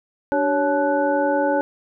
sine tone cluster, 293.1 / 384 / 558 / 864 / 1485 Hz, D4 / G4 / C#5 / A5 / F#6, -3 / -36 / +11 / -32 / +6 cents, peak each -23 / -29 / -20 / -23 / -28 dBFS, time 0.32-1.61 s, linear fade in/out 0 ms, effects none

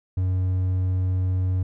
triangle tone, 92.5 Hz, F#2, in tune, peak -18 dBFS, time 0.17-1.63 s, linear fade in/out 5 ms, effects none

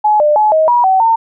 sine tone with pitch steps, 847 / 598 / 852 / 631 / 964 / 760 / 907 Hz, G#5 / D5 / G#5 / D#5 / B5 / F#5 / A#5, +34 / +31 / +44 / +24 / -42 / +46 / -48 cents, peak -7 dBFS, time 0.04-1.16 s, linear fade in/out 10 ms, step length 160 ms, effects none

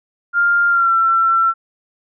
sine tone with pitch glide, 1400 to 1347.6 Hz, F6 to E6, +4 to +38 cents, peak -11 dBFS, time 0.33-1.54 s, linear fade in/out 50 ms, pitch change -66 cents, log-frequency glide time 0.69-0.94 s, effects none

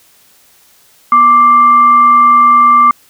sine tone with frequency modulation, 1174.7 Hz, D6, in tune, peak -3 dBFS, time 1.12-2.91 s, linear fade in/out 2 ms, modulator 930 Hz, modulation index 0.23, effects white hiss -47 dBFS RMS until 3.09 s

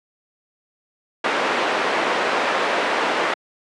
pink band-pass noise, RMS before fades -21 dBFS, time 1.24-3.34 s, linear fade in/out 5 ms, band 430 to 2300 Hz, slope 12 dB/octave, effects high-pass 200 Hz 12 dB/octave + resampled to 22050 Hz

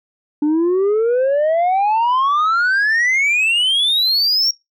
sine exponential sweep, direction up, 291.4 to 5620 Hz, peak -10 dBFS, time 0.42-4.51 s, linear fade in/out 5 ms, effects noise-tail reverb RT60 0.2 s tail -25 dB re dry + tanh soft clip ceiling -12 dBFS

